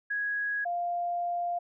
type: tone pair in turn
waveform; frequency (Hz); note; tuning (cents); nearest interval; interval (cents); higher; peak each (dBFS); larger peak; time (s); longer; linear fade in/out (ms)
sine; 1661.2 / 698.4; G#6 / F5; 0 / 0; octave + minor third; 1500; first; -28; neither; 0.1-0.65 / 0.65-1.59; second; 10
effects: none